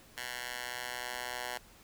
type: tone with high-pass filter sweep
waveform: 10% pulse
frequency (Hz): 123.47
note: B2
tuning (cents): 0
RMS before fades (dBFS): -40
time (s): 0.17-1.58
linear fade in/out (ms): 5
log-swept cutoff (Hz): 1500 to 980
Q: 1.1
effects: pink hiss -58 dBFS RMS until 1.83 s